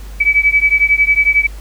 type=beating tone pair; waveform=sine; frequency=2286 / 2297 Hz; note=D7 / D7; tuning=-47 / -39 cents; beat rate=11 Hz; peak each=-12 dBFS; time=0.2-1.47 s; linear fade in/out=10 ms; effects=added 50 Hz sine -27 dBFS peak until 1.6 s + pink hiss -41 dBFS RMS until 1.6 s